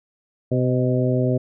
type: harmonic tone with a mistuned harmonic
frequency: 127.2 Hz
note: C3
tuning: 48 cents flat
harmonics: 1 / 2 / 3 / 4 / 5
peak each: -20 / -23 / -25 / -26 / -27 dBFS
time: 0.51-1.38 s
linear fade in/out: 10 ms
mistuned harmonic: 5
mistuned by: -31 cents
effects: none